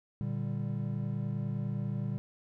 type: chord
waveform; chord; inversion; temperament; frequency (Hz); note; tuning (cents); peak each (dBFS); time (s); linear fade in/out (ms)
triangle; G minor; first; equal; 116.54 / 146.83 / 196; Bb2 / D3 / G3; 0 / 0 / 0; -33 / -34 / -35; 0.21-2.18; 0
effects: none